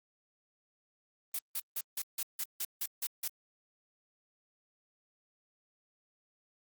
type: noise bursts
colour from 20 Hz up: blue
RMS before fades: -35 dBFS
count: 10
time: 1.34-3.28 s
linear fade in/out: 5 ms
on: 50 ms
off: 160 ms
effects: Opus 32 kbps